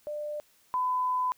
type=tone pair in turn; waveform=sine; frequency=596 / 1006.4 Hz; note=D5 / B5; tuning=+25 / +32 cents; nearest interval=major sixth; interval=907 cents; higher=second; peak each=-32 / -25 dBFS; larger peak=second; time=0.07-0.4 / 0.74-1.32 s; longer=second; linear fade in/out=0 ms; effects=white hiss -64 dBFS RMS until 1.37 s